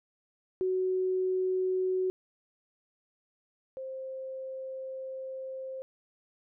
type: tone pair in turn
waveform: sine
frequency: 372.2 / 526.4 Hz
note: F#4 / C5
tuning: +10 / +10 cents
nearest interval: tritone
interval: 600 cents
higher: second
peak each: -26 / -36 dBFS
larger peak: first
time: 0.61-2.1 / 3.77-5.82 s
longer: second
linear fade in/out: 0 ms
effects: none